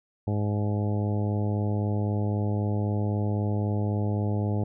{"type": "harmonic tone with a mistuned harmonic", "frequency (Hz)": 103.83, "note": "G#2", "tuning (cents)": 0, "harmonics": [1, 2, 3, 4, 5, 6, 7, 8], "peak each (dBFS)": [-25, -31, -35, -37, -39, -41, -42, -43], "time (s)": [0.27, 4.64], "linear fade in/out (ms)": 5, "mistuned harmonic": 8, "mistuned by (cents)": 40, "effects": []}